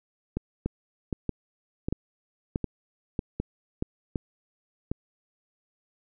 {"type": "two click trains", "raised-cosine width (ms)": 3, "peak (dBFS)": [-15, -14], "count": [7, 6], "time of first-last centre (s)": [[0.37, 4.915], [0.66, 3.825]], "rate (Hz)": [1.32, 1.58], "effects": []}